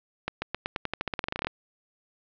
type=accelerating click train; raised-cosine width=0.3 ms; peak=-12 dBFS; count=19; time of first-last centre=0.28-1.47 s; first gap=140 ms; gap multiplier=0.9; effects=low-pass 4000 Hz 12 dB/octave